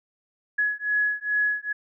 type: beating tone pair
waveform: sine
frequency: 1685 / 1687.4 Hz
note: G#6 / G#6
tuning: +25 / +27 cents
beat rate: 2.4 Hz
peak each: -25 dBFS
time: 0.58-1.73 s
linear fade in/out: 10 ms
effects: none